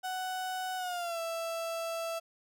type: tone with pitch glide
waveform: 35% pulse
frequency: 744 to 662.8 Hz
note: F#5 to E5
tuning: +9 to +9 cents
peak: -32 dBFS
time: 0.03-2.2 s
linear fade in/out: 20 ms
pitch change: -200 cents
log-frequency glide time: 0.77-1.2 s
effects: none